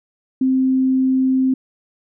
sine tone, 261.4 Hz, C4, 1 cent flat, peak -13 dBFS, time 0.41-1.54 s, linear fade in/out 5 ms, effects none

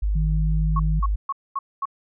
sine tone, 51 Hz, G#1, 31 cents flat, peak -19 dBFS, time 0.02-1.16 s, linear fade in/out 10 ms
sine tone with pitch glide, 155.8 to 156.88 Hz, D#3 to D#3, +3 to +15 cents, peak -23 dBFS, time 0.15-1 s, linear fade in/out 10 ms, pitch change +12 cents, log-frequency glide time 0.26-0.4 s
sine tone bursts, 1101 Hz, C#6, 12 cents flat, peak -22 dBFS, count 5, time 0.76-1.855 s, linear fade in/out 5 ms, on 35 ms, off 230 ms
effects none

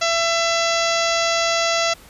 harmonic tone, 670 Hz, E5, 28 cents sharp, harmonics 1 / 2 / 3 / 4 / 5 / 6 / 7 / 8 / 9 / 10, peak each -21 / -24 / -26 / -27 / -28 / -29 / -29 / -30 / -31 / -31 dBFS, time 0.01-1.94 s, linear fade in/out 10 ms, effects pink hiss -46 dBFS RMS until 2.09 s + resampled to 32000 Hz

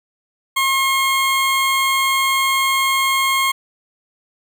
20% pulse tone, 1076 Hz, C6, 48 cents sharp, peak -10 dBFS, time 0.56-3.52 s, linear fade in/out 10 ms, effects none

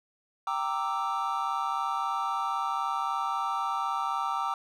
triangle chord, E half-diminished seventh, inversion first, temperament equal with one note detuned, 784 / 927 / 1174.7 / 1318.5 Hz, G5 / Bb5 / D6 / E6, 0 / -10 / 0 / 0 cents, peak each -32 / -32 / -30 / -32 dBFS, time 0.47-4.54 s, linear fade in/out 2 ms, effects none

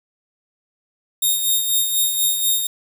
5% pulse tone with tremolo, 3699 Hz, A#7, 14 cents flat, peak -7 dBFS, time 1.22-2.67 s, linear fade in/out 5 ms, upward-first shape sine, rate 4.1 Hz, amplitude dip 50%, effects 7-bit

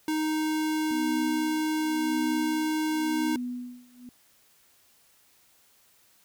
square tone, 311.1 Hz, D#4, in tune, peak -26 dBFS, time 0.08-3.36 s, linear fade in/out 2 ms
sine tone with tremolo, 246.7 Hz, B3, 2 cents flat, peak -29 dBFS, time 0.91-4.09 s, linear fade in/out 0 ms, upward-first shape sine, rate 0.92 Hz, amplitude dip 95%
effects white hiss -62 dBFS RMS until 6.24 s

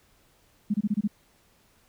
sine tone bursts, 207.7 Hz, G#3, in tune, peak -21 dBFS, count 6, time 0.7-1.077 s, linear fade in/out 10 ms, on 42 ms, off 25 ms, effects pink hiss -63 dBFS RMS until 1.88 s

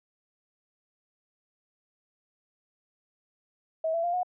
sine tone with pitch steps, 643 / 669.1 / 696.4 / 724.7 Hz, E5 / E5 / F5 / F#5, -43 / +26 / -5 / -36 cents, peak -25 dBFS, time 3.84-4.232 s, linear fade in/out 5 ms, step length 98 ms, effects none

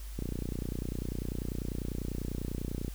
click train, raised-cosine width 3 ms, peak -22 dBFS, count 82, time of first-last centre 0.19-2.881 s, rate 30.1 Hz, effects added 50 Hz sine -39 dBFS peak until 2.94 s + white hiss -53 dBFS RMS until 2.94 s

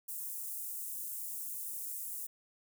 white high-pass noise, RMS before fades -41 dBFS, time 0.08-2.27 s, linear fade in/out 10 ms, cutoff 8300 Hz, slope 24 dB/octave, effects none

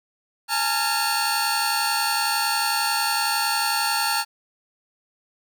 sawtooth tone cluster, 834 / 905 / 1381 / 4444 Hz, G#5 / A5 / F6 / C#8, +7 / +48 / -20 / +4 cents, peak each -23 dBFS, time 0.48-4.25 s, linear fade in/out 50 ms, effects none

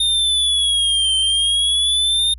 square linear two-way sweep, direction down then up, 3658 to 3108 to 3658 Hz, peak -15 dBFS, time 0-2.34 s, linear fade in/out 5 ms, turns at 1.16 s, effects added 60 Hz sine -34 dBFS peak until 2.38 s + resampled to 32000 Hz

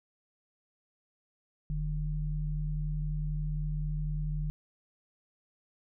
sine tone pair together, 42.66 / 151.9 Hz, F1 / D#3, -40 / -41 cents, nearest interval octave + minor seventh, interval 2199 cents, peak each -32 / -33 dBFS, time 1.7-4.5 s, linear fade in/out 0 ms, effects none

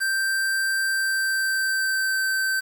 square tone with pitch glide, 1568 to 1548.2 Hz, G6 to G6, 0 to -22 cents, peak -22 dBFS, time 0-2.61 s, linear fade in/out 20 ms, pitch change -22 cents, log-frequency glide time 0.85-2.2 s, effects 8-bit

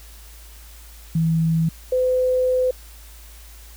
sine tone pair in turn, 162.8 / 508.3 Hz, E3 / B4, -21 / +50 cents, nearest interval octave + minor sixth, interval 1971 cents, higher second, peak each -16 dBFS, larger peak neither, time 1.15-1.69 / 1.92-2.71 s, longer second, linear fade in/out 5 ms, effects added 55 Hz sine -41 dBFS peak until 3.76 s + white hiss -47 dBFS RMS until 3.76 s

